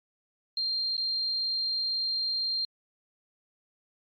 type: tone with dropouts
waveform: sine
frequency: 4186 Hz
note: C8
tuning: in tune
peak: -27 dBFS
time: 0.57-2.65 s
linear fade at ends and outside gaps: 2 ms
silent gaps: 0.968-0.978 s
effects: Opus 48 kbps